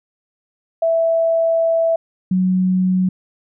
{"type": "tone pair in turn", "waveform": "sine", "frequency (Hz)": [659.3, 185.01], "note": ["E5", "F#3"], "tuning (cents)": [0, 0], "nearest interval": "octave + minor seventh", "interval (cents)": 2200, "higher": "first", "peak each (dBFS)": -13, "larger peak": "neither", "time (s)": [[0.82, 1.96], [2.31, 3.09]], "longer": "first", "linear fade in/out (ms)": 5, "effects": []}